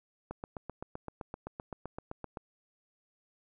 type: click train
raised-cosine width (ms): 1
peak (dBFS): -25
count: 17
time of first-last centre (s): 0.31-2.372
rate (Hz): 7.76
effects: none